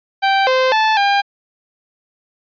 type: tone with pitch steps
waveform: sawtooth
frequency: 781 / 518 / 874 / 802 Hz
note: G5 / C5 / A5 / G5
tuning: -7 / -17 / -12 / +39 cents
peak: -8 dBFS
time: 0.22-1.22 s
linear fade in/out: 20 ms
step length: 250 ms
effects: resampled to 11025 Hz